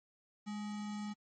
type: tone with sample-and-hold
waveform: sine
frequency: 207.7 Hz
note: G#3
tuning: in tune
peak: -38 dBFS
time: 0.46-1.14 s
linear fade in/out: 20 ms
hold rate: 1050 Hz
effects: MP3 32 kbps